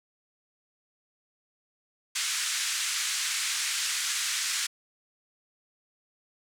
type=band-pass noise; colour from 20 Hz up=white; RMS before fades=-30 dBFS; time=2.15-4.67 s; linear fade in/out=10 ms; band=1400 to 8500 Hz; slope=24 dB/octave; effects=none